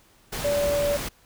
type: tone in noise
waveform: sine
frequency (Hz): 577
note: D5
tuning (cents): -31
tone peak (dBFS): -21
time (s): 0.44-0.97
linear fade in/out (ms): 10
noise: pink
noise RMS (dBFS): -31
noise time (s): 0.32-1.09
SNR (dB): +7
effects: pink hiss -58 dBFS RMS until 1.25 s